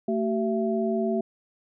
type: tone cluster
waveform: sine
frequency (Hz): 223.5 / 382.6 / 669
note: A3 / G4 / E5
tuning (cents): +27 / -42 / +25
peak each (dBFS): -26 / -27 / -29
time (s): 0.08-1.21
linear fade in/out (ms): 5
effects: none